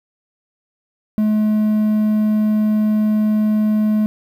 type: tone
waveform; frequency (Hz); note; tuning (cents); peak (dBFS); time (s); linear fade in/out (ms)
triangle; 213.7; G#3; +50; -11; 1.18-4.06; 0
effects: 8-bit